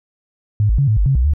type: tone with pitch steps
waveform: sine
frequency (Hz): 104.9 / 53.4 / 139.8 / 107.9 / 50.5 / 135.5 / 62 / 74.4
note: G#2 / G#1 / C#3 / A2 / G#1 / C#3 / B1 / D2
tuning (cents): +18 / +49 / +15 / -33 / -48 / -39 / +7 / +23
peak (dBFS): -11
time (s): 0.6-1.336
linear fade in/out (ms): 0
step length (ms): 92
effects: none